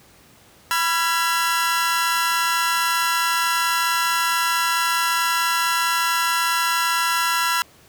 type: chord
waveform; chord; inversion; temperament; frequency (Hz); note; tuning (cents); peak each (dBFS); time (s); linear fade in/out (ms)
sawtooth; F diminished; second; equal with one note detuned; 987.8 / 1361.1 / 1661.2; Cb6 / F6 / Ab6; 0 / -45 / 0; -19 / -18 / -22; 0.71-7.62; 0
effects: pink hiss -51 dBFS RMS until 7.88 s + high-pass 60 Hz 12 dB/octave